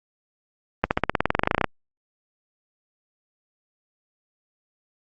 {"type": "accelerating click train", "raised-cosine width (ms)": 0.5, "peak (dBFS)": -3, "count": 18, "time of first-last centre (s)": [0.84, 1.643], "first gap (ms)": 69, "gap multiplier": 0.95, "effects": ["Opus 32 kbps"]}